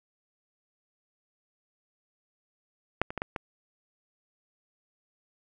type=clicks; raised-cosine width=0.5 ms; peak=-8 / -21 / -17 / -15 / -17 dBFS; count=5; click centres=3.016 / 3.105 / 3.177 / 3.219 / 3.362 s; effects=none